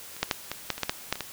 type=clicks; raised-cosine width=0.2 ms; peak=-25 / -6 / -6 / -13 / -8 / -19 / -8 / -7 / -7 / -20 / -13 dBFS; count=11; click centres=0.166 / 0.23 / 0.312 / 0.516 / 0.703 / 0.78 / 0.833 / 0.895 / 1.126 / 1.156 / 1.207 s; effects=white hiss -44 dBFS RMS until 1.32 s